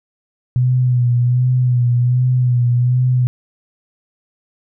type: tone with vibrato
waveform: sine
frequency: 124 Hz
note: B2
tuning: 7 cents sharp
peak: -11 dBFS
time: 0.56-3.27 s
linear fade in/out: 0 ms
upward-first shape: sine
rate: 1.3 Hz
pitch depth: 40 cents each way
effects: none